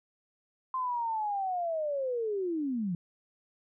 sine linear sweep, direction down, 1046.5 to 164.81 Hz, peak -29 dBFS, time 0.74-2.95 s, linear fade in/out 2 ms, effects none

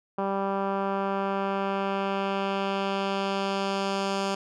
10% pulse tone with low-pass filter sweep, 196 Hz, G3, in tune, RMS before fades -28 dBFS, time 0.18-4.35 s, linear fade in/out 5 ms, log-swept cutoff 1100 to 6200 Hz, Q 1.1, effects none

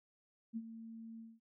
sine tone with ADSR envelope, 226.1 Hz, A3, 47 cents sharp, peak -36 dBFS, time 0.53-1.4 s, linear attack 36 ms, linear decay 47 ms, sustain -11 dB, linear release 210 ms, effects none

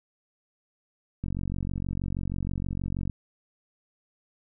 click train, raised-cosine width 5 ms, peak -19 dBFS, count 87, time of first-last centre 1.24-3.097 s, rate 46.3 Hz, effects none

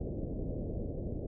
pink low-pass noise, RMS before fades -37 dBFS, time 0-1.27 s, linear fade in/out 10 ms, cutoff 590 Hz, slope 48 dB/octave, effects none

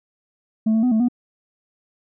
sine tone with pitch steps, 219.3 / 222.8 / 250.3 / 219.8 / 244.2 Hz, A3 / A3 / B3 / A3 / B3, -6 / +22 / +23 / -2 / -19 cents, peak -12 dBFS, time 0.66-1.085 s, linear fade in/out 10 ms, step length 85 ms, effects tanh soft clip ceiling -14 dBFS

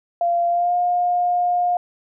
sine tone with pitch glide, 690 to 710.6 Hz, F5 to F5, -21 to +30 cents, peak -16 dBFS, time 0.21-1.77 s, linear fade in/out 2 ms, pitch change +51 cents, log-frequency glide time 0.48-0.75 s, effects none

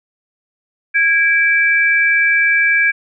sine tone pair together, 1644 / 2325 Hz, G#6 / D7, -18 / -18 cents, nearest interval tritone, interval 600 cents, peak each -13 dBFS, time 0.94-2.92 s, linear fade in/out 20 ms, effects none

